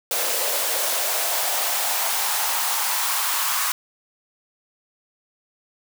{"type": "noise with high-pass filter sweep", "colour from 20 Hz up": "white", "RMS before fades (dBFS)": -23, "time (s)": [0.11, 3.72], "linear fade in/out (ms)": 2, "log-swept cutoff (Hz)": [500, 1100], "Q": 3, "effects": []}